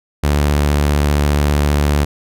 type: tone with vibrato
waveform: sawtooth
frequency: 73 Hz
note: D2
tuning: 10 cents flat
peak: -8 dBFS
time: 0.23-2.05 s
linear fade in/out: 10 ms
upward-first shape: triangle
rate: 15 Hz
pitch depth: 28 cents each way
effects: none

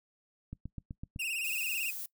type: click train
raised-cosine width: 5 ms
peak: -28 dBFS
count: 6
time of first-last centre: 0.53-1.161 s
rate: 7.92 Hz
type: tone with vibrato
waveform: 45% pulse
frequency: 2646 Hz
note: E7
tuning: 6 cents sharp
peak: -32 dBFS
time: 1.19-1.91 s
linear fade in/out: 10 ms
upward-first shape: sine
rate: 18 Hz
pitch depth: 100 cents each way
type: noise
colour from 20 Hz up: violet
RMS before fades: -40 dBFS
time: 1.44-2.06 s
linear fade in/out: 5 ms
effects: noise-tail reverb RT60 0.1 s tail -21 dB re dry

